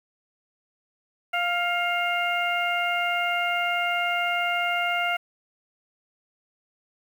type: harmonic tone with a mistuned harmonic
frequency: 698.5 Hz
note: F5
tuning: in tune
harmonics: 1 / 2 / 3 / 4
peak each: -27 / -28 / -28 / -30 dBFS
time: 1.33-5.17 s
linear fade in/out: 10 ms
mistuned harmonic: 3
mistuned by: +34 cents
effects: 8-bit